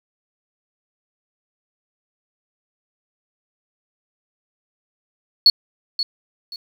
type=tone with echo; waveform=sine; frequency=4379 Hz; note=C#8; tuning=22 cents flat; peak=-6 dBFS; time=5.46-5.5 s; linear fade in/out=2 ms; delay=530 ms; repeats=2; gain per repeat=-12 dB; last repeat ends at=6.56 s; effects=tanh soft clip ceiling -3 dBFS + 8-bit